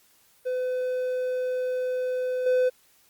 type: tone with level steps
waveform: triangle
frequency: 506 Hz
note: B4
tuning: 42 cents sharp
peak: -23 / -17 dBFS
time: 0.45-2.7 s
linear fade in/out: 20 ms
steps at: 2.46 s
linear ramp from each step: 5 ms
effects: white hiss -61 dBFS RMS until 3.09 s + Opus 48 kbps